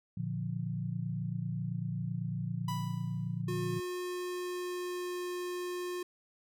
sine chord, Bb major, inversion none, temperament equal, 116.54 / 146.83 / 174.61 Hz, Bb2 / D3 / F3, 0 / 0 / 0 cents, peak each -37 / -38 / -37 dBFS, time 0.17-3.8 s, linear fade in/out 5 ms
45% pulse tone with exponential decay, 987.8 Hz, B5, in tune, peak -35 dBFS, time 2.68-3.42 s, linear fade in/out 5 ms, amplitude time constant 160 ms
square tone with pitch glide, 359.8 to 357.5 Hz, F#4 to F4, -48 to +41 cents, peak -36 dBFS, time 3.48-6.03 s, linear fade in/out 5 ms, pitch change -11 cents, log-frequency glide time 4.1-5.26 s
effects none

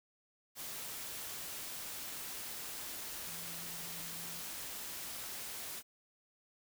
sine tone in noise, 168.8 Hz, E3, 41 cents sharp, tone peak -54 dBFS, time 3.24-4.43 s, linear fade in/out 50 ms, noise white, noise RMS -44 dBFS, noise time 0.55-5.83 s, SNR -13 dB, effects none

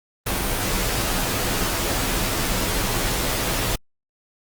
pink noise with comb filter, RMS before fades -23 dBFS, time 0.26-3.76 s, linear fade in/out 10 ms, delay 13 ms, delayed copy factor -0.7, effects Opus 32 kbps

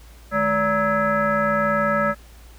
sine tone with frequency modulation, 938 Hz, A#5, 11 cents sharp, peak -17 dBFS, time 0.31-2.15 s, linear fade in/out 50 ms, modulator 363 Hz, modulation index 2.1, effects added 57 Hz sine -43 dBFS peak until 2.58 s + pink hiss -51 dBFS RMS until 2.58 s

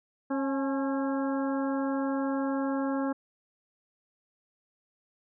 harmonic tone with a mistuned harmonic, 271.3 Hz, C#4, 37 cents flat, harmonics 1 / 2 / 3 / 4 / 5 / 6, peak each -28 / -34 / -38 / -40 / -42 / -44 dBFS, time 0.3-3.13 s, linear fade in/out 10 ms, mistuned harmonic 3, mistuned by +54 cents, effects none

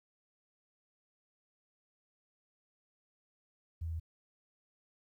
sine tone with pitch steps, 82.41 / 81.84 / 81.28 Hz, E2 / E2 / E2, 0 / -12 / -24 cents, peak -35 dBFS, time 3.81-3.999 s, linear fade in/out 10 ms, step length 63 ms, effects 12-bit

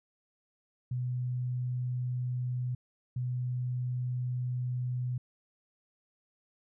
sine tone bursts at uneven times, 124.8 Hz, B2, 19 cents sharp, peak -30 dBFS, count 2, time 0.91-2.75 / 3.16-5.18 s, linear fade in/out 5 ms, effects none

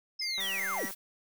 sine linear sweep, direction down, 5274 to 148.4 Hz, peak -32 dBFS, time 0.19-0.86 s, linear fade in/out 10 ms
square tone with vibrato, 2015 Hz, B6, 34 cents sharp, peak -37 dBFS, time 0.21-0.89 s, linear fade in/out 10 ms, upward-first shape square, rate 2.6 Hz, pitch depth 75 cents each way
click train, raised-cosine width 0.5 ms, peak -30 dBFS, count 103, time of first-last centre 0.38-0.908 s, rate 193 Hz
blue noise, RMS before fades -41 dBFS, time 0.39-0.95 s, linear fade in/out 20 ms
effects none

